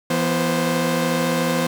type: tone cluster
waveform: sawtooth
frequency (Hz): 167.1 / 245.1 / 524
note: E3 / B3 / C5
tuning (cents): +24 / -13 / +2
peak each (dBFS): -19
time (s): 0.1-1.67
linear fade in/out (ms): 5
effects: none